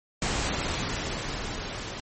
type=noise with level ramp; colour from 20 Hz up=pink; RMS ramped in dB=-27 to -36 dBFS; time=0.22-2 s; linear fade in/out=2 ms; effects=MP3 32 kbps

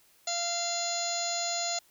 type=harmonic tone with a mistuned harmonic; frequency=690 Hz; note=F5; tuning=21 cents flat; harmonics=1 / 2 / 3 / 4 / 5 / 6 / 7 / 8 / 9 / 10; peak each=-34 / -44 / -43 / -45 / -42 / -35 / -42 / -45 / -41 / -34 dBFS; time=0.27-1.79 s; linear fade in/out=5 ms; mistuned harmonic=8; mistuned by=-56 cents; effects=white hiss -63 dBFS RMS until 1.9 s

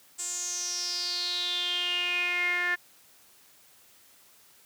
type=tone with band-pass filter sweep; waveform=sawtooth; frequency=354.3 Hz; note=F4; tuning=25 cents sharp; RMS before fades=-30 dBFS; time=0.18-2.76 s; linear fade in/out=20 ms; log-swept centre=7700 to 1800 Hz; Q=8.3; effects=white hiss -58 dBFS RMS until 4.65 s + high-pass 80 Hz 12 dB/octave

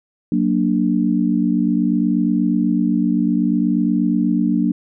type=chord; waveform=sine; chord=Gb augmented; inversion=none; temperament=equal; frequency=185 / 233.1 / 293.7 Hz; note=Gb3 / Bb3 / D4; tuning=0 / 0 / 0 cents; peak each=-19 / -18 / -19 dBFS; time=0.32-4.72 s; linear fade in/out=2 ms; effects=none

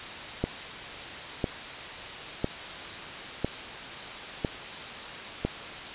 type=click train; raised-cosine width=2 ms; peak=-12 dBFS; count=6; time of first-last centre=0.44-5.45 s; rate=0.998 Hz; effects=white hiss -38 dBFS RMS until 5.94 s + resampled to 8000 Hz

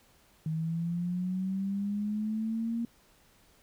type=linear sweep; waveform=sine; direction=up; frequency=156.5 to 234.3 Hz; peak=-29 dBFS; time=0.46-2.85 s; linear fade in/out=2 ms; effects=pink hiss -63 dBFS RMS until 3.62 s

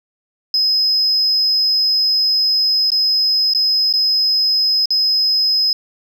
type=tone with dropouts; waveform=sine; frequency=5080 Hz; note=D#8; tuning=35 cents sharp; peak=-11 dBFS; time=0.54-5.73 s; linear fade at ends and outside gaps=2 ms; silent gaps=2.904-2.918 / 3.536-3.548 / 3.928-3.937 / 4.857-4.905 s; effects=tanh soft clip ceiling -9 dBFS + 8-bit

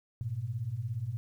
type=beating tone pair; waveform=sine; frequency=103.83 / 120.83 Hz; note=G#2 / B2; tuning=0 / -37 cents; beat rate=17 Hz; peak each=-37 / -34 dBFS; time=0.21-1.17 s; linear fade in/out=0 ms; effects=11-bit

